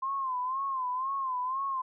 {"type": "tone with vibrato", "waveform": "sine", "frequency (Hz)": 1046, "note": "C6", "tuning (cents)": -1, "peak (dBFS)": -29, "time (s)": [0.02, 1.82], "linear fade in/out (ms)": 10, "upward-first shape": "sine", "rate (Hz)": 2, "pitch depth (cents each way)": 90, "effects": []}